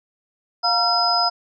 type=tone cluster; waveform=sine; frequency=707 / 940 / 1360 / 5030 Hz; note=F5 / A#5 / F6 / D#8; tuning=+21 / +14 / -46 / +18 cents; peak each=-21 / -25 / -24 / -19 dBFS; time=0.63-1.3 s; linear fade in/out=20 ms; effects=none